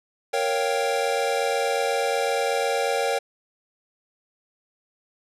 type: chord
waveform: square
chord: G half-diminished seventh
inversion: first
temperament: equal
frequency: 466.2 / 554.4 / 698.5 / 784 Hz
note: Bb4 / Db5 / F5 / G5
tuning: 0 / 0 / 0 / 0 cents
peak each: -27 / -27 / -32 / -28 dBFS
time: 0.33-3.19 s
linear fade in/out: 10 ms
effects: low-pass 10000 Hz 12 dB/octave